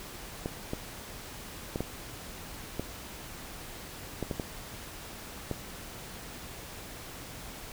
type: clicks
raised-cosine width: 2 ms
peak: -18 dBFS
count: 9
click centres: 0.459 / 0.734 / 1.759 / 1.806 / 2.796 / 4.227 / 4.312 / 4.398 / 5.513 s
effects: pink hiss -44 dBFS RMS until 7.72 s